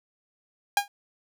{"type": "tone with exponential decay", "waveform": "sawtooth", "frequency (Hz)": 810, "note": "G#5", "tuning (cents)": -43, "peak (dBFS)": -12, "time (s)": [0.77, 0.88], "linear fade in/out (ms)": 2, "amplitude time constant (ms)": 23, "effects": []}